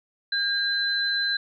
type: tone pair together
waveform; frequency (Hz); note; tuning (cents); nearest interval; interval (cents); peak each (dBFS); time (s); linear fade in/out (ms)
sine; 1609 / 4047; G6 / B7; +45 / +42; octave + major third; 1597; -25; 0.32-1.37; 5
effects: none